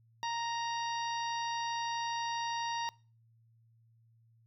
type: harmonic tone with a mistuned harmonic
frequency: 932.3 Hz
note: A#5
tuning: in tune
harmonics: 1 / 2 / 3 / 4 / 5 / 6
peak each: -34 / -43 / -45 / -45 / -47 / -48 dBFS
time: 0.23-2.89 s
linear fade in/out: 0 ms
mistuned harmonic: 6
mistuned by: +21 cents
effects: noise-tail reverb RT60 0.4 s tail -24 dB re dry + added 114 Hz sine -63 dBFS peak until 4.46 s